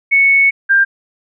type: tone pair in turn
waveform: sine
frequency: 2212 / 1591.2 Hz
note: C#7 / G6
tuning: -4 / +25 cents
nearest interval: tritone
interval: 571 cents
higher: first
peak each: -7 dBFS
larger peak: neither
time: 0.11-0.51 / 0.69-0.85 s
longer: first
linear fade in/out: 20 ms
effects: none

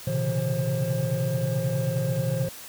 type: tone cluster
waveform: triangle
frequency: 117.7 / 130.9 / 140.3 / 165.1 / 533 Hz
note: A#2 / C3 / C#3 / E3 / C5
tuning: +17 / +1 / +21 / +3 / +32 cents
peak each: -27 dBFS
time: 0.07-2.49 s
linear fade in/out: 5 ms
effects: tanh soft clip ceiling -16 dBFS + white hiss -42 dBFS RMS until 2.68 s

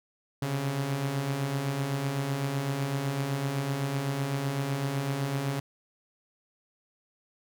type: beating tone pair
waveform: sawtooth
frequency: 131.6 / 139.5 Hz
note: C3 / C#3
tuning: +10 / +11 cents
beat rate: 7.9 Hz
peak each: -32 / -25 dBFS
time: 0.42-5.6 s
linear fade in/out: 5 ms
effects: none

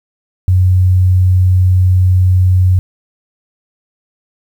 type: tone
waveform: sine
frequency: 92 Hz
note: F#2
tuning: 9 cents flat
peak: -6 dBFS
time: 0.48-2.79 s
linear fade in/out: 0 ms
effects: 7-bit

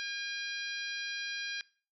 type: harmonic tone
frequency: 809 Hz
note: G#5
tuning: 46 cents flat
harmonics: 2 / 3 / 4 / 5 / 6 / 7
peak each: -39 / -42 / -44 / -43 / -45 / -50 dBFS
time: 0-1.61 s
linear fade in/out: 0 ms
effects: noise-tail reverb RT60 0.4 s tail -21 dB re dry

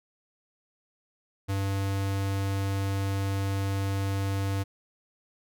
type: tone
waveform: square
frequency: 98 Hz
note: G2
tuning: in tune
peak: -27 dBFS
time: 1.48-4.64 s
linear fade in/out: 20 ms
effects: none

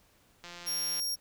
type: click train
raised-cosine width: 0.2 ms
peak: -28 dBFS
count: 98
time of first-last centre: 0.44-0.997 s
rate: 174 Hz
type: tone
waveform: sawtooth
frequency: 5580 Hz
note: F8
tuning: 2 cents flat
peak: -28 dBFS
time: 0.66-1.16 s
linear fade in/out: 20 ms
effects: pink hiss -65 dBFS RMS until 1.2 s

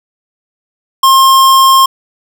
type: tone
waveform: square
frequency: 1066 Hz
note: C6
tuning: 32 cents sharp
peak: -4 dBFS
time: 1.03-1.86 s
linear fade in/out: 5 ms
effects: none

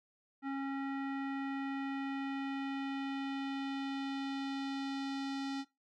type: tone with low-pass filter sweep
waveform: square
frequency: 273.4 Hz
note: C#4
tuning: 24 cents flat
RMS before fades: -38 dBFS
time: 0.42-5.65 s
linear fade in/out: 50 ms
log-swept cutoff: 1700 to 4800 Hz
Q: 1.6
effects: noise-tail reverb RT60 0.2 s tail -18 dB re dry

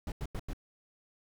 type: noise bursts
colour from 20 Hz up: brown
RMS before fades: -36 dBFS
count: 4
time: 0.07-0.533 s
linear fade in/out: 2 ms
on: 49 ms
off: 89 ms
effects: none

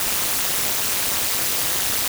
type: noise with amplitude modulation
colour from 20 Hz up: white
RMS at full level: -18 dBFS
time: 0-2.08 s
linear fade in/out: 2 ms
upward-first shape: sine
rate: 200 Hz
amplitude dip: 90%
effects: none

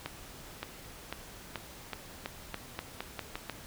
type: accelerating click train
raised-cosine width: 0.3 ms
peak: -19 dBFS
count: 12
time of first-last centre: 0.06-3.497 s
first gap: 570 ms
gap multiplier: 0.87
effects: pink hiss -49 dBFS RMS until 3.66 s

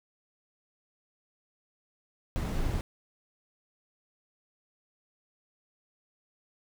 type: noise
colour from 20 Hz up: brown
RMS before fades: -30 dBFS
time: 2.36-2.81 s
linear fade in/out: 0 ms
effects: none

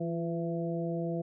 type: harmonic tone with a mistuned harmonic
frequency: 167.3 Hz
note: E3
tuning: 26 cents sharp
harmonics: 1 / 2 / 3 / 4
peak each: -33 / -36 / -38 / -39 dBFS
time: 0-1.22 s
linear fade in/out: 10 ms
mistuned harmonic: 2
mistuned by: +35 cents
effects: none

